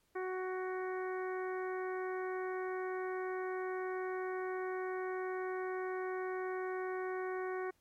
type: harmonic tone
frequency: 371.6 Hz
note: F#4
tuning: 7 cents sharp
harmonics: 1 / 2 / 3 / 4 / 5 / 6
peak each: -37 / -45 / -46 / -48 / -49 / -55 dBFS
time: 0.15-7.71 s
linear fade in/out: 10 ms
effects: pink hiss -75 dBFS RMS until 7.8 s + MP3 64 kbps